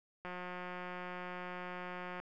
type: click train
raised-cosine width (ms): 0.5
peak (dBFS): -29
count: 352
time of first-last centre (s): 0.25-2.2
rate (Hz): 180
effects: none